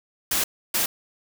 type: noise bursts at uneven times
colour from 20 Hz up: white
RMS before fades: -23 dBFS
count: 2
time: 0.31-0.44 / 0.74-0.86 s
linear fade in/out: 5 ms
effects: none